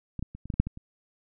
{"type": "clicks", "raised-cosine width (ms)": 5, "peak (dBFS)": [-21, -19, -28, -28, -16, -25, -7, -20, -29], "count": 9, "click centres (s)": [0.193, 0.226, 0.35, 0.456, 0.502, 0.54, 0.6, 0.67, 0.774], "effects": []}